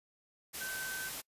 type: tone in noise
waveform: sine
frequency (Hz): 1537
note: G6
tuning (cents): -35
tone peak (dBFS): -39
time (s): 0.6-1.1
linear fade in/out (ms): 20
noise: white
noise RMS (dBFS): -41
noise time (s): 0.53-1.22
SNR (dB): -1
effects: noise-tail reverb RT60 0.1 s tail -26 dB re dry + resampled to 32000 Hz